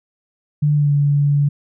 sine tone with pitch glide, 148.1 to 143.8 Hz, D3 to D3, +15 to -36 cents, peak -12 dBFS, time 0.62-1.49 s, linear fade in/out 10 ms, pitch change -51 cents, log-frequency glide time 0.74-0.92 s, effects none

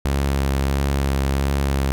sawtooth tone with vibrato, 68.7 Hz, C#2, 15 cents flat, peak -14 dBFS, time 0.05-1.92 s, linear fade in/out 0 ms, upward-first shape triangle, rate 1.5 Hz, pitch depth 23 cents each way, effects none

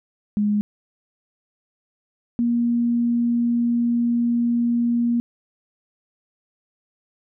sine tone pair in turn, 207.9 / 237 Hz, G#3 / A#3, +2 / +29 cents, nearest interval major second, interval 227 cents, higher second, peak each -17 dBFS, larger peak neither, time 0.37-0.61 / 2.39-5.2 s, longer second, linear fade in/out 0 ms, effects none

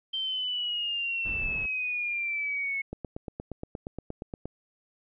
sine exponential sweep, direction down, 3136 to 2186 Hz, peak -28 dBFS, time 0.13-2.82 s, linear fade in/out 10 ms
brown noise, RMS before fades -38 dBFS, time 1.25-1.66 s, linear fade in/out 5 ms
click train, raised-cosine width 2 ms, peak -22 dBFS, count 14, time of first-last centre 2.93-4.456 s, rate 8.52 Hz
effects resampled to 8000 Hz

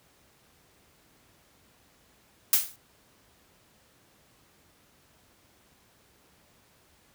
blue noise with exponential decay, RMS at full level -17 dBFS, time 2.53-2.76 s, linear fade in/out 1 ms, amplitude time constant 49 ms, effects pink hiss -62 dBFS RMS until 7.14 s + high-pass 60 Hz 12 dB/octave

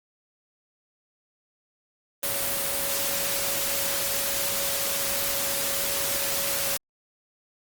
sine tone in noise, 558 Hz, C#5, 11 cents sharp, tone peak -36 dBFS, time 2.23-6.77 s, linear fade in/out 2 ms, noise white, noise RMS -27 dBFS, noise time 2.23-6.77 s, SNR -12 dB, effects Opus 32 kbps

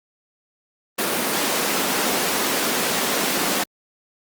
pink high-pass noise, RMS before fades -22 dBFS, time 0.98-3.64 s, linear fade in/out 10 ms, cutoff 210 Hz, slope 24 dB/octave, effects Opus 32 kbps

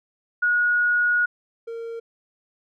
sine / triangle tone pair in turn, 1450 / 460.4 Hz, F#6 / A#4, -35 / -22 cents, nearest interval octave + minor sixth, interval 1987 cents, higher first, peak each -17 / -28 dBFS, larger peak first, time 0.42-1.26 / 1.67-2 s, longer first, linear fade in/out 10 ms, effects none

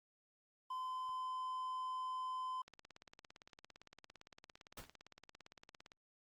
triangle tone, 1025 Hz, C6, 36 cents flat, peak -38 dBFS, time 0.7-2.62 s, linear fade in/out 5 ms
click train, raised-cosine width 0.2 ms, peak -38 dBFS, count 58, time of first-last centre 2.68-5.919 s, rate 17.6 Hz
pink noise with exponential decay, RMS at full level -45 dBFS, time 4.77-4.95 s, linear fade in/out 5 ms, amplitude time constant 37 ms
effects Opus 24 kbps

